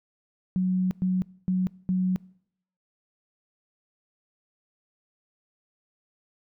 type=tone bursts at uneven times; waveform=sine; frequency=184.7 Hz; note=F#3; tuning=3 cents flat; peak=-21 dBFS; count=4; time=0.56-0.91 / 1.02-1.22 / 1.48-1.67 / 1.89-2.16 s; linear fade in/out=0 ms; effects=noise-tail reverb RT60 0.7 s tail -24 dB re dry